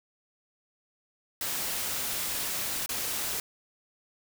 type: noise with dropouts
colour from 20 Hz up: white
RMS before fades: -32 dBFS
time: 1.41-3.4 s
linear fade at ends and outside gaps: 2 ms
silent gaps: 2.861-2.891 s
effects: none